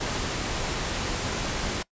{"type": "noise", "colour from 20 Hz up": "pink", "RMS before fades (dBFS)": -29, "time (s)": [0, 1.83], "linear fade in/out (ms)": 10, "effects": ["noise-tail reverb RT60 0.1 s tail -22 dB re dry", "resampled to 16000 Hz"]}